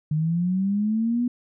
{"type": "linear sweep", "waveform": "sine", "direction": "up", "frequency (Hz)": [150, 246.9], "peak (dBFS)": -20, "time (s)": [0.11, 1.28], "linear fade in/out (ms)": 5, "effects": []}